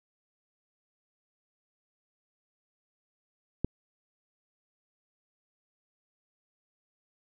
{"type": "click", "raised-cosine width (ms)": 3, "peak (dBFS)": -14, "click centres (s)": 3.646, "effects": []}